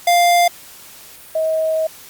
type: tone pair in turn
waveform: square / sine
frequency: 698.5 / 636.4 Hz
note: F5 / D#5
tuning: 0 / +39 cents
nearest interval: major second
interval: 161 cents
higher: first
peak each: -11 / -15 dBFS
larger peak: first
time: 0.07-0.48 / 1.35-1.87 s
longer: second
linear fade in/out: 5 ms
effects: white hiss -40 dBFS RMS until 2.09 s + Opus 48 kbps